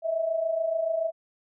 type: tone pair together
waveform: sine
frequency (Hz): 630 / 657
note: D#5 / E5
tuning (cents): +21 / -6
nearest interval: minor second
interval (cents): 73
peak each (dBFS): -31 / -25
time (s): 0.02-1.12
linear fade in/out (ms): 50
effects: none